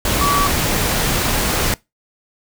sine tone in noise, 1143 Hz, D6, 47 cents flat, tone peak -15 dBFS, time 0.21-0.47 s, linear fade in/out 2 ms, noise pink, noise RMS -18 dBFS, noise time 0.05-1.74 s, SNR 0 dB, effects noise-tail reverb RT60 0.2 s tail -22 dB re dry

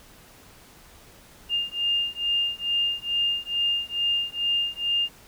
sine beating tone pair, 2811 / 2813.3 Hz, F7 / F7, +11 / +12 cents, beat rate 2.3 Hz, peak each -26 dBFS, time 1.49-5.09 s, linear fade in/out 50 ms, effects pink hiss -51 dBFS RMS until 5.27 s

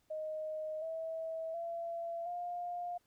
sine tone with pitch steps, 622.3 / 648.7 / 676.3 / 705 Hz, D#5 / E5 / E5 / F5, 0 / -28 / +44 / +16 cents, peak -37 dBFS, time 0.1-2.98 s, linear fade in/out 10 ms, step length 720 ms, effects pink hiss -75 dBFS RMS until 3.06 s

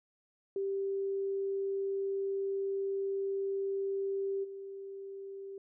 sine tone with level steps, 392 Hz, G4, in tune, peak -31 / -41 dBFS, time 0.56-5.58 s, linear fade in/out 2 ms, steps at 4.43 s, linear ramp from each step 20 ms, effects none

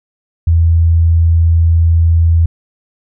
sine tone, 83 Hz, E2, 12 cents sharp, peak -6 dBFS, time 0.47-2.46 s, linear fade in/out 5 ms, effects none

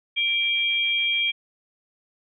sine tone pair together, 2349 / 3242 Hz, D7 / G#7, 0 / -42 cents, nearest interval tritone, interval 558 cents, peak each -23 dBFS, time 0.16-1.32 s, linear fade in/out 20 ms, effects none

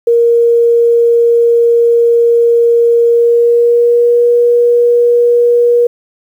sine tone with pitch glide, 469 to 478.3 Hz, A#4 to A#4, +11 to +44 cents, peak -5 dBFS, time 0.07-5.87 s, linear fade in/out 5 ms, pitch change +33 cents, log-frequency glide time 3.06-4.27 s, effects 7-bit

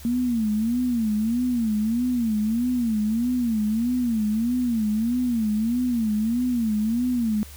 sine tone with vibrato, 230 Hz, A#3, 23 cents flat, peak -20 dBFS, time 0.05-7.43 s, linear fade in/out 0 ms, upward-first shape sine, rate 1.6 Hz, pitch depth 150 cents each way, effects added 72 Hz sine -41 dBFS peak until 7.56 s + white hiss -46 dBFS RMS until 7.56 s

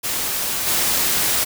white noise with level steps, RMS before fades -23 / -19 dBFS, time 0.03-1.45 s, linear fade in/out 20 ms, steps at 0.66 s, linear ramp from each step 20 ms, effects none

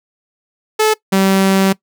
sawtooth tone pair in turn, 432.9 / 192.84 Hz, A4 / G3, -28 / -28 cents, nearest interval octave + major second, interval 1400 cents, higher first, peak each -6 dBFS, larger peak neither, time 0.79-0.94 / 1.12-1.73 s, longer second, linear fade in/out 10 ms, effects noise-tail reverb RT60 0.1 s tail -21 dB re dry

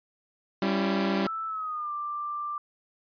sawtooth chord, C# diminished, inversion second, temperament equal with one note detuned, 196 / 277.2 / 336.9 Hz, G3 / C#4 / E4, 0 / 0 / +38 cents, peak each -22 / -28 / -27 dBFS, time 0.62-1.27 s, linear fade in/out 2 ms
sine tone with pitch glide, 1318.5 to 1181.5 Hz, E6 to D6, 0 to +10 cents, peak -30 dBFS, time 1.27-2.58 s, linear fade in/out 2 ms, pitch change -190 cents, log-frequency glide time 1.47-1.92 s
effects resampled to 11025 Hz

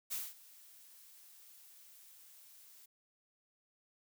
blue noise with ADSR envelope, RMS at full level -38 dBFS, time 0.1-2.86 s, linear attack 25 ms, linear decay 210 ms, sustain -21 dB, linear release 9 ms, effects none

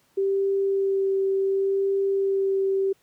sine tone with vibrato, 390 Hz, G4, 9 cents flat, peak -20 dBFS, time 0.17-2.93 s, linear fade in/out 10 ms, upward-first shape sine, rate 0.69 Hz, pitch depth 11 cents each way, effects pink hiss -64 dBFS RMS until 3.02 s + high-pass 100 Hz 12 dB/octave

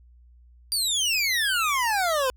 25% pulse exponential sweep, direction down, 4775 to 498.5 Hz, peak -18 dBFS, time 0.72-2.3 s, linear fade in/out 0 ms, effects added 60 Hz sine -50 dBFS peak until 2.36 s

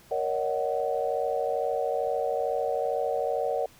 sine chord, D# minor seventh, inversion second, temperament just, 466.7 / 560 / 622.3 / 746.7 Hz, A#4 / C#5 / D#5 / F#5, +2 / +18 / 0 / +16 cents, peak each -30 / -30 / -32 / -31 dBFS, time 0.11-3.66 s, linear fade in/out 5 ms, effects pink hiss -55 dBFS RMS until 3.79 s

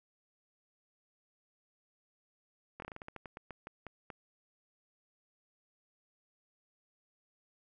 slowing click train, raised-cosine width 0.5 ms, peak -29 dBFS, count 15, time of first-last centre 2.8-4.102 s, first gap 22 ms, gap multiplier 1.2, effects none

